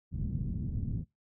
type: low-pass noise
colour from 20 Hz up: white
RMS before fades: -34 dBFS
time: 0.11-1.05 s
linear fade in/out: 50 ms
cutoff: 180 Hz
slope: 24 dB/octave
effects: noise-tail reverb RT60 0.2 s tail -24 dB re dry